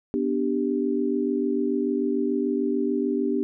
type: chord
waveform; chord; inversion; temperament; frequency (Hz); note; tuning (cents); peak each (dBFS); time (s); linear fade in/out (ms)
sine; G major; first; equal; 246.9 / 293.7 / 392; B3 / D4 / G4; 0 / 0 / 0; -26; 0.14-3.43; 0
effects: none